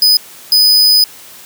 45% pulse tone bursts at uneven times, 5000 Hz, D#8, 8 cents sharp, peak -5 dBFS, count 2, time 0.02-0.17 / 0.52-1.04 s, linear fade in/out 2 ms, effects white hiss -36 dBFS RMS until 1.45 s + high-pass 100 Hz 12 dB/octave

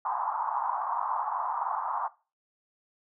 white band-pass noise, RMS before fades -31 dBFS, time 0.05-2.08 s, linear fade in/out 5 ms, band 810 to 1100 Hz, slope 48 dB/octave, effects noise-tail reverb RT60 0.3 s tail -18 dB re dry

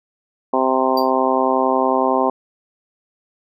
harmonic tone, 130.81 Hz, C3, in tune, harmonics 2 / 3 / 4 / 5 / 6 / 7 / 8, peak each -22 / -22 / -22 / -22 / -22 / -22 / -22 dBFS, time 0.53-2.3 s, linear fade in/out 5 ms
square tone with exponential decay, 4700 Hz, D8, 1 cent sharp, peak -22 dBFS, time 0.97-1.11 s, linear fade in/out 5 ms, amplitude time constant 29 ms
effects none

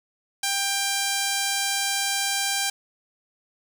5% pulse tone, 792 Hz, G5, 18 cents sharp, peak -11 dBFS, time 0.43-2.7 s, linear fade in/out 5 ms, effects none

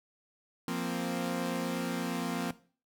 sawtooth chord, F suspended fourth, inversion none, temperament equal, 174.61 / 233.1 / 261.6 Hz, F3 / Bb3 / C4, 0 / 0 / 0 cents, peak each -32 dBFS, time 0.68-2.51 s, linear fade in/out 2 ms, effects noise-tail reverb RT60 0.4 s tail -17 dB re dry

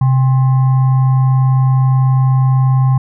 sine tone with frequency modulation, 130.81 Hz, C3, in tune, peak -8 dBFS, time 0.01-2.98 s, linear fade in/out 5 ms, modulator 928 Hz, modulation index 0.24, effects none

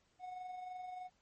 triangle tone with amplitude modulation, 733 Hz, F#5, 16 cents flat, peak -40 dBFS, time 0.19-1.1 s, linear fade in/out 50 ms, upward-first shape sine, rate 23.2 Hz, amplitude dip 40%, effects pink hiss -75 dBFS RMS until 1.21 s + MP3 32 kbps

